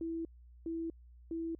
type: tone bursts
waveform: sine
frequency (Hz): 329.6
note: E4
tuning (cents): 0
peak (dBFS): -35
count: 3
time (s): 0.01-1.55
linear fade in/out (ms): 2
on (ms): 240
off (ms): 410
effects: added 60 Hz sine -54 dBFS peak until 1.59 s